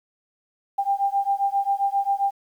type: beating tone pair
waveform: sine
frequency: 791 / 798.5 Hz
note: G5 / G5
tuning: +15 / +32 cents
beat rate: 7.5 Hz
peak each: -23 dBFS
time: 0.78-2.31 s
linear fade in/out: 10 ms
effects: 9-bit